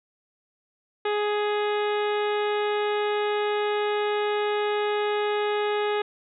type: harmonic tone with a mistuned harmonic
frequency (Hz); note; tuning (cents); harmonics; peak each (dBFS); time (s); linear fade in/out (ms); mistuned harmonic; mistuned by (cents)
416.9; G#4; +7; 1 / 2 / 3 / 4 / 5 / 6 / 7 / 8 / 9; -24 / -30 / -34 / -36 / -38 / -40 / -41 / -42 / -43; 1.05-6.02; 5; 8; +19
effects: none